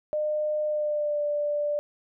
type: tone with pitch glide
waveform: sine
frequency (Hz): 606 to 588.4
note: D#5 to D5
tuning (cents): -46 to +3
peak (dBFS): -24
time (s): 0.13-1.79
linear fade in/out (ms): 0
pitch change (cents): -51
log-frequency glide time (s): 0.65-1.22
effects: none